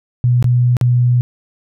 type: tone with dropouts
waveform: sine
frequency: 122.8 Hz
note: B2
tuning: 9 cents flat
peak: -9 dBFS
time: 0.24-1.21 s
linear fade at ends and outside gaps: 0 ms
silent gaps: 0.426-0.443 / 0.768-0.812 s
effects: none